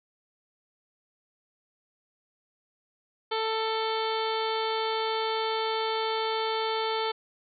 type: harmonic tone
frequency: 443.2 Hz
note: A4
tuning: 13 cents sharp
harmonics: 1 / 2 / 3 / 4 / 5 / 6 / 7 / 8 / 9 / 10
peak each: -30 / -31 / -35 / -43 / -39 / -49 / -38 / -39 / -46 / -41 dBFS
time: 3.31-7.12 s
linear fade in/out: 10 ms
effects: none